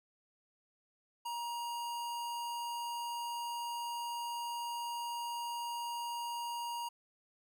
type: tone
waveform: square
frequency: 946 Hz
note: A#5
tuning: 25 cents sharp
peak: -38 dBFS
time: 1.25-6.89 s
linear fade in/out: 10 ms
effects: none